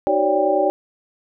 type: tone cluster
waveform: sine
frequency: 309.3 / 378.3 / 553 / 583 / 794 Hz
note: D#4 / F#4 / C#5 / D5 / G5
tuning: -10 / +38 / -4 / -13 / +22 cents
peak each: -25 / -22 / -22 / -19 / -21 dBFS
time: 0.07-0.7 s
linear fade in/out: 0 ms
effects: none